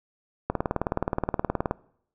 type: click train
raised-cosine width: 1 ms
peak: -10 dBFS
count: 24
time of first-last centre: 0.5-1.711 s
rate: 19 Hz
effects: noise-tail reverb RT60 0.7 s tail -23 dB re dry